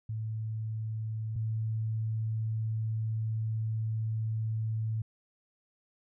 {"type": "tone pair in turn", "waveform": "sine", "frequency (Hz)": [110, 110.55], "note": ["A2", "A2"], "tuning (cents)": [0, 9], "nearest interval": "unison", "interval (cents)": 9, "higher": "second", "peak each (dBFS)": [-32, -29], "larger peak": "second", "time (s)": [[0.09, 1.36], [1.36, 5.02]], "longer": "second", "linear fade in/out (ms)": 5, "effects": []}